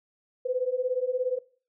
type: beating tone pair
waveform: sine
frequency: 495.5 / 512.5 Hz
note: B4 / C5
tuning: +6 / -36 cents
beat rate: 17 Hz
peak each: -28 dBFS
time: 0.45-1.39 s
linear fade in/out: 10 ms
effects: noise-tail reverb RT60 0.4 s tail -20 dB re dry